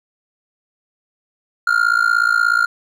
triangle tone with amplitude modulation, 1406 Hz, F6, 11 cents sharp, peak -7 dBFS, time 1.67-2.66 s, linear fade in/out 5 ms, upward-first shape sine, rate 56.7 Hz, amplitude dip 90%, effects none

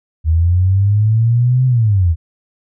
sine linear two-way sweep, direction up then down, 77.7 to 130 to 77.7 Hz, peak -9 dBFS, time 0.24-2.16 s, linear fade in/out 50 ms, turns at 1.66 s, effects none

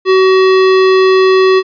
square tone, 377.4 Hz, F#4, 34 cents sharp, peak -6 dBFS, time 0.05-1.63 s, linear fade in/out 50 ms, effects resampled to 11025 Hz

